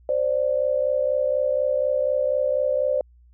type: tone pair together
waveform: sine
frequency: 523.3 / 587.4 Hz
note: C5 / D5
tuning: 0 / 0 cents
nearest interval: major second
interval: 200 cents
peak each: -22 dBFS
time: 0.09-3.01 s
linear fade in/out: 2 ms
effects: added 60 Hz sine -50 dBFS peak until 3.33 s